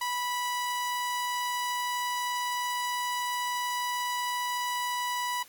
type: tone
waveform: sawtooth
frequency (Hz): 983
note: B5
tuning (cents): -8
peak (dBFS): -25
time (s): 0.01-5.43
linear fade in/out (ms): 5
effects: white hiss -54 dBFS RMS until 5.48 s + AAC 64 kbps